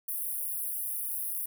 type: high-pass noise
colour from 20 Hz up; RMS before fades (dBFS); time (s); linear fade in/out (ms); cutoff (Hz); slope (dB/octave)
pink; -34; 0.08-1.46; 5; 9800; 96
effects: none